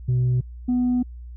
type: tone pair in turn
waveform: sine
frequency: 125.3 / 247.9 Hz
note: B2 / B3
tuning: +25 / +7 cents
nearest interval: octave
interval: 1182 cents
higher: second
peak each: -15 / -16 dBFS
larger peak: first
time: 0.08-0.41 / 0.68-1.03 s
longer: second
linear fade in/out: 10 ms
effects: tanh soft clip ceiling -16 dBFS + added 60 Hz sine -35 dBFS peak until 1.36 s